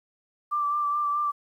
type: tone with vibrato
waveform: sine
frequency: 1174.7 Hz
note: D6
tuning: in tune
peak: -23 dBFS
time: 0.51-1.32 s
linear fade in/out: 20 ms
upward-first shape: sine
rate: 4.7 Hz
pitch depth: 23 cents each way
effects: 10-bit